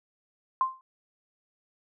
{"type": "tone with exponential decay", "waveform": "sine", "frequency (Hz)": 1047, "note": "C6", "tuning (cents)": 1, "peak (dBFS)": -18, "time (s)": [0.61, 0.81], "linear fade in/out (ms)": 1, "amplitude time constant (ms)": 42, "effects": []}